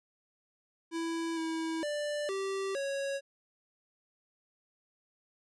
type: tone with pitch steps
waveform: square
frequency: 330.8 / 324.5 / 590 / 389 / 553 Hz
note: E4 / E4 / D5 / G4 / C#5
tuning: +6 / -27 / +8 / -13 / -4 cents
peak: -33 dBFS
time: 0.91-3.21 s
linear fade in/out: 50 ms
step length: 460 ms
effects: resampled to 22050 Hz